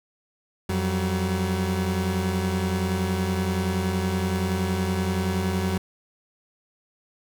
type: tone pair together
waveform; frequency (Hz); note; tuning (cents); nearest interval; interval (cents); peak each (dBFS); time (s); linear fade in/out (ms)
30% pulse; 89.4 / 189.43; F2 / F#3; +41 / +41; octave + minor second; 1300; -23; 0.69-5.78; 5
effects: none